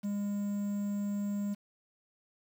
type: tone with quantisation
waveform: triangle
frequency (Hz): 203.3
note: G#3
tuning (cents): -37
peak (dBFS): -29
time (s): 0.03-1.55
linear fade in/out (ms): 20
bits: 9
effects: none